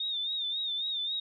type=tone with vibrato; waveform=sine; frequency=3656 Hz; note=A#7; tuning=34 cents flat; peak=-30 dBFS; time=0-1.2 s; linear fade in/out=5 ms; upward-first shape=sine; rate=3.7 Hz; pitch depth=74 cents each way; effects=none